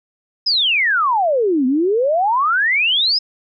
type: exponential two-way sweep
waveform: sine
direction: down then up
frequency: 5220 to 246.9 to 5220 Hz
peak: -13 dBFS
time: 0.46-3.19 s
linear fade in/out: 10 ms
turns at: 1.66 s
effects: none